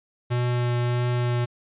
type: tone with vibrato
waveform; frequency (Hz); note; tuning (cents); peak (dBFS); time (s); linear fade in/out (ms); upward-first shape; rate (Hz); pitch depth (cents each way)
square; 121.8; B2; -24; -22; 0.3-1.46; 20; triangle; 1.6; 11
effects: resampled to 8000 Hz